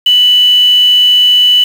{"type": "tone with quantisation", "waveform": "sine", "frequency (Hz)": 2975, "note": "F#7", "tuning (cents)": 9, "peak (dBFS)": -4, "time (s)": [0.06, 1.64], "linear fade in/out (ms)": 5, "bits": 4, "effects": []}